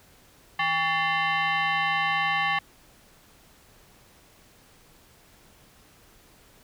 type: tone with frequency modulation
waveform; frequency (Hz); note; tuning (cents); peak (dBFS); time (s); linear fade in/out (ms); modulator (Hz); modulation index
sine; 161.7; E3; -33; -22; 0.59-2.59; 5; 963; 2.6
effects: pink hiss -56 dBFS RMS until 6.63 s